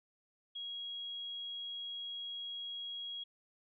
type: tone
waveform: sine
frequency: 3300 Hz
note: G#7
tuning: 12 cents flat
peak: -40 dBFS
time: 0.55-3.24 s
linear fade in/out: 10 ms
effects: none